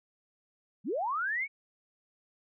sine linear sweep, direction up, 155.56 to 2297 Hz, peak -29 dBFS, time 0.84-1.48 s, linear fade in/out 50 ms, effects none

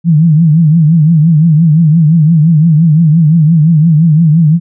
sine tone with vibrato, 159.4 Hz, D#3, 42 cents sharp, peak -3 dBFS, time 0.04-4.6 s, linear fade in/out 50 ms, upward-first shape triangle, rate 5.8 Hz, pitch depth 150 cents each way, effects none

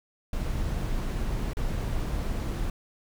brown noise with dropouts, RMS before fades -29 dBFS, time 0.33-2.7 s, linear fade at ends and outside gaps 2 ms, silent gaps 1.534-1.569 s, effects none

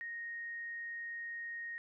sine tone, 1864.7 Hz, A#6, in tune, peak -40 dBFS, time 0.01-1.78 s, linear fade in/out 0 ms, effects none

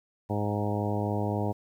harmonic tone with a mistuned harmonic, 103.83 Hz, G#2, in tune, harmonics 1 / 2 / 3 / 4 / 5 / 6 / 7 / 8 / 9, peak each -30 / -33 / -35 / -36 / -37 / -38 / -38 / -39 / -40 dBFS, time 0.29-1.53 s, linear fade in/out 20 ms, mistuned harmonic 8, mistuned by -23 cents, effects 10-bit

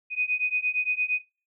sine beating tone pair, 2489 / 2497.7 Hz, D#7 / D#7, 0 / +6 cents, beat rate 8.7 Hz, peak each -27 dBFS, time 0.1-1.22 s, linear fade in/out 50 ms, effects noise-tail reverb RT60 0.4 s tail -24 dB re dry

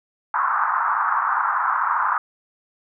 white band-pass noise, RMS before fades -21 dBFS, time 0.34-2.18 s, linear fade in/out 2 ms, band 900 to 1400 Hz, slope 48 dB/octave, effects none

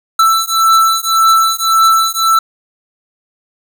square beating tone pair, 1326 / 1327.8 Hz, E6 / E6, +10 / +12 cents, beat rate 1.8 Hz, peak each -12 dBFS, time 0.19-2.39 s, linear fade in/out 5 ms, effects none

